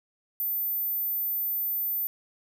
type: tone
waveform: sine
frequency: 14080 Hz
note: A9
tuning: in tune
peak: -26 dBFS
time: 0.4-2.07 s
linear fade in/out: 0 ms
effects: none